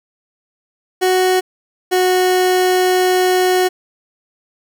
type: tone pair in turn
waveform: 30% pulse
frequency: 370 / 367.2 Hz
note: F#4 / F#4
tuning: 0 / -13 cents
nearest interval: unison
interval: 13 cents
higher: first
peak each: -9 dBFS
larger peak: neither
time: 1.01-1.41 / 1.91-3.69 s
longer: second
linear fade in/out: 20 ms
effects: none